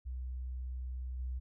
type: tone with level steps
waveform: sine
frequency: 63.1 Hz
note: B1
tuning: 38 cents sharp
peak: -37 / -35 dBFS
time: 0.05-1.4 s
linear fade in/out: 20 ms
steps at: 1.19 s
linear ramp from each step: 5 ms
effects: none